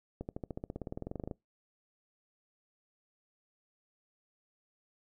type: accelerating click train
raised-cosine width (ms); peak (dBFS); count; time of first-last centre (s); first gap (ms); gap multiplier
2; -25; 21; 0.21-1.312; 79; 0.96
effects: noise-tail reverb RT60 0.2 s tail -24 dB re dry